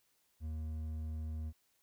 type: tone with hard clipping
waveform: triangle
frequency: 78.4 Hz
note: D#2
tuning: 14 cents sharp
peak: -39 dBFS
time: 0.4-1.53 s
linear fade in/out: 50 ms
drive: 9 dB
effects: white hiss -75 dBFS RMS until 1.82 s